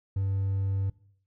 triangle tone with hard clipping, 97.4 Hz, G2, 11 cents flat, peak -26 dBFS, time 0.16-0.9 s, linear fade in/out 5 ms, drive 5 dB, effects noise-tail reverb RT60 0.6 s tail -20 dB re dry

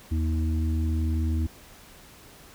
harmonic tone, 79.5 Hz, D#2, 38 cents sharp, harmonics 1 / 3 / 4, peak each -23 / -33 / -35 dBFS, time 0.11-1.47 s, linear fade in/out 10 ms, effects pink hiss -50 dBFS RMS until 2.54 s

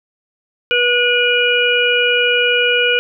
harmonic tone, 485.5 Hz, B4, 30 cents flat, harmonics 1 / 3 / 5 / 6, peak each -17 / -17 / -17 / -17 dBFS, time 0.71-2.99 s, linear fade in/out 0 ms, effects none

